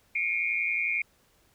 sine tone cluster, 2162 / 2333 / 2444 Hz, C#7 / D7 / D#7, -44 / -12 / -32 cents, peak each -30 dBFS, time 0.15-1.02 s, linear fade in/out 5 ms, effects pink hiss -65 dBFS RMS until 1.54 s

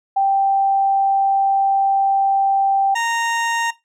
sine / 20% pulse tone pair in turn, 784 / 927.3 Hz, G5 / A#5, 0 / -9 cents, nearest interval minor third, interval 291 cents, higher second, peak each -13 dBFS, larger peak neither, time 0.16-2.95 / 2.95-3.71 s, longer first, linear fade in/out 10 ms, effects noise-tail reverb RT60 0.2 s tail -18 dB re dry + low-pass 8000 Hz 12 dB/octave

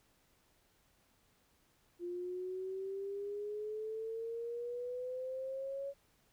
sine exponential sweep, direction up, 348 to 560 Hz, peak -38 dBFS, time 1.99-5.94 s, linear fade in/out 50 ms, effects pink hiss -72 dBFS RMS until 6.32 s

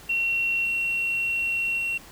triangle tone with level steps, 2731 Hz, F7, 39 cents flat, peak -18 / -20 / -22 dBFS, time 0.09-1.98 s, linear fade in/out 10 ms, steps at 0.65 / 1.78 s, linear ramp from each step 2 ms, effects tanh soft clip ceiling -20 dBFS + pink hiss -47 dBFS RMS until 2.11 s

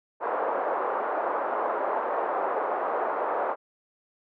pink band-pass noise, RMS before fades -28 dBFS, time 0.2-3.56 s, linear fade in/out 50 ms, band 470 to 1200 Hz, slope 24 dB/octave, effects none

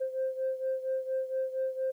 sine beating tone pair, 523.3 / 527.6 Hz, C5 / C5, 0 / +14 cents, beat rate 4.3 Hz, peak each -30 / -34 dBFS, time 0-1.92 s, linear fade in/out 20 ms, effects tanh soft clip ceiling -24 dBFS + 11-bit

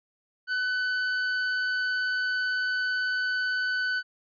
45% pulse tone, 1503 Hz, F#6, 27 cents sharp, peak -25 dBFS, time 0.47-4.03 s, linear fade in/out 50 ms, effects resampled to 11025 Hz

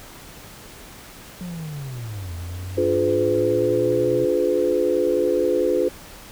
triangle linear two-way sweep, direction down then up, 182.9 to 84.4 to 127.1 Hz, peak -27 dBFS, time 1.41-4.25 s, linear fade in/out 0 ms, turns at 2.33 s
sine chord, D diminished seventh, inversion none, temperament just, 293.7 / 352.4 / 422.9 / 507.5 Hz, D4 / F4 / Ab4 / Cb5, 0 / +16 / +31 / +47 cents, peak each -27 / -22 / -23 / -21 dBFS, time 2.77-5.89 s, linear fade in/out 10 ms
effects pink hiss -42 dBFS RMS until 6.31 s

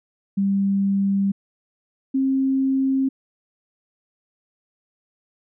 sine tone pair in turn, 197.1 / 267.3 Hz, G3 / C4, +10 / +37 cents, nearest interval perfect fourth, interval 527 cents, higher second, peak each -17 dBFS, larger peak neither, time 0.37-1.32 / 2.14-3.09 s, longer neither, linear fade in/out 10 ms, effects none

